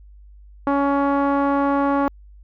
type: tone with low-pass filter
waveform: sawtooth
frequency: 280.3 Hz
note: C#4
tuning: 19 cents sharp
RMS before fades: -19 dBFS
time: 0.67-2.08 s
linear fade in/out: 0 ms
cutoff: 1100 Hz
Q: 2.3
effects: added 50 Hz sine -42 dBFS peak until 2.43 s